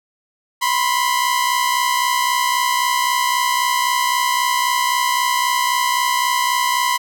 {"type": "tone pair together", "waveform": "sawtooth", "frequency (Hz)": [986.2, 1050], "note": ["B5", "C6"], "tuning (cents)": [-3, 6], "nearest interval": "minor second", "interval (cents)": 109, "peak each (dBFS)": [-14, -16], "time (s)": [0.61, 6.98], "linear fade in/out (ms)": 20, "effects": []}